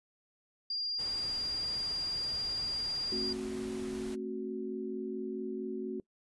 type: tone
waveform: sine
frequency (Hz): 4794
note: D8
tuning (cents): +35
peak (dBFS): -32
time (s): 0.7-3.33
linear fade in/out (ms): 5
type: noise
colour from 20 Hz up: pink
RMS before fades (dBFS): -48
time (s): 0.98-4.16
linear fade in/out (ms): 20
type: chord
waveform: sine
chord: F# diminished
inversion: first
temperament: just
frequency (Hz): 222 / 266.4 / 370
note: A3 / C4 / F#4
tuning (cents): +16 / +31 / 0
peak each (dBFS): -40 / -41 / -37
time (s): 3.12-6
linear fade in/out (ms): 2
effects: noise-tail reverb RT60 0.1 s tail -23 dB re dry + resampled to 24000 Hz